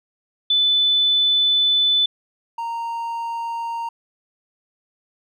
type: tone pair in turn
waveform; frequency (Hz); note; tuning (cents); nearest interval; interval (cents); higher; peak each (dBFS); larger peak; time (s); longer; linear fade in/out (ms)
sine / triangle; 3500 / 927; A7 / A#5; -10 / -10; octave + major seventh; 2300; first; -14 / -22; first; 0.5-2.06 / 2.58-3.89; first; 5
effects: none